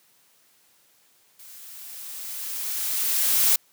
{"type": "noise with level ramp", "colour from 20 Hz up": "blue", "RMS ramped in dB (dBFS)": [-46, -18], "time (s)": [1.39, 3.56], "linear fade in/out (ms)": 5, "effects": ["white hiss -61 dBFS RMS until 3.72 s", "high-pass 100 Hz 12 dB/octave"]}